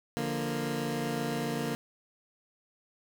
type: chord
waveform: 20% pulse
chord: Bb major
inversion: first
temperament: equal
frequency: 146.83 / 174.61 / 233.1 Hz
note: D3 / F3 / Bb3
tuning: 0 / 0 / 0 cents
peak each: -30 / -34 / -28 dBFS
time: 0.17-1.75 s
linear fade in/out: 0 ms
effects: 9-bit